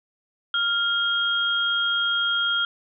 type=tone pair together; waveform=sine; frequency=1396.9 / 3248 Hz; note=F6 / G#7; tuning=0 / -39 cents; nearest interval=octave + minor third; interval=1461 cents; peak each=-23 dBFS; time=0.54-2.65 s; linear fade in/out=2 ms; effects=none